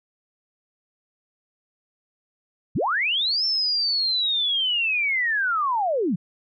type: linear two-way sweep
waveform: sine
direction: up then down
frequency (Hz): 65.41 to 5380 to 148.9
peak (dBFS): -20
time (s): 2.75-6.16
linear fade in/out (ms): 10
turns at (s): 3.45
effects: none